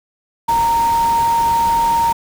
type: tone in noise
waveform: sine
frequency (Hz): 926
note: A#5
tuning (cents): -12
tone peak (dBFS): -12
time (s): 0.48-2.13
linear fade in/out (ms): 10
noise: pink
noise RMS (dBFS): -28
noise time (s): 0.48-2.13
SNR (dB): +13
effects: none